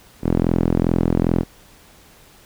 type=tone with band-pass filter; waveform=sawtooth; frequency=42.48 Hz; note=F1; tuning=47 cents flat; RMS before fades=-18 dBFS; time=0.22-1.45 s; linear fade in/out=50 ms; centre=260 Hz; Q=1.1; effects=pink hiss -49 dBFS RMS until 2.45 s